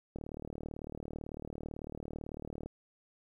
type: click train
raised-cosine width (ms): 2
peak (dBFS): -28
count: 96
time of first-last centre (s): 0.16-2.66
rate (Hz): 38
effects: 11-bit